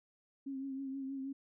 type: tone with vibrato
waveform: sine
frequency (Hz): 270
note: C#4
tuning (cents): -45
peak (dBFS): -38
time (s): 0.46-1.33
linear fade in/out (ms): 10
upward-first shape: triangle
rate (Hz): 6.3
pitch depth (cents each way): 42
effects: none